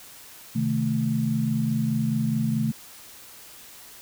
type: chord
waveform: sine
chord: A diminished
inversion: first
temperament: equal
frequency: 130.81 / 155.56 / 220 Hz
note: C3 / Eb3 / A3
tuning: 0 / 0 / 0 cents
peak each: -27 / -28 / -24 dBFS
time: 0.55-2.72 s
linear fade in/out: 10 ms
effects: white hiss -46 dBFS RMS until 4.01 s